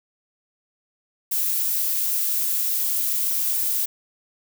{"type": "noise", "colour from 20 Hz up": "violet", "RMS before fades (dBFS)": -23, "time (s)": [1.31, 3.86], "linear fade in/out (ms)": 10, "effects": []}